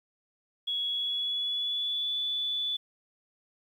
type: tone with pitch glide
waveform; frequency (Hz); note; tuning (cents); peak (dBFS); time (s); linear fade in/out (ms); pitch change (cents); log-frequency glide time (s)
sine; 3352 to 3466; G#7 to A7; +15 to -27; -28; 0.67-2.77; 10; +58; 0.88-2.17
effects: 10-bit